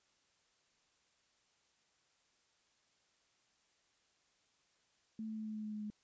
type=tone with pitch steps; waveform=sine; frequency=220 / 218.6 / 217.2 / 215.8 / 214.5 / 213.1 / 211.8 / 210.4 Hz; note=A3 / A3 / A3 / A3 / A3 / G#3 / G#3 / G#3; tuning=0 / -11 / -22 / -33 / -44 / +45 / +34 / +23 cents; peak=-40 dBFS; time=5.19-5.902 s; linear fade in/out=2 ms; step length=89 ms; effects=white hiss -75 dBFS RMS until 6.03 s + resampled to 16000 Hz